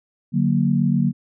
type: chord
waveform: sine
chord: D augmented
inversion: none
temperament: equal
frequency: 146.83 / 185 / 233.1 Hz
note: D3 / F#3 / A#3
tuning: 0 / 0 / 0 cents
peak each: -20 dBFS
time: 0.32-1.13 s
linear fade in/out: 50 ms
effects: none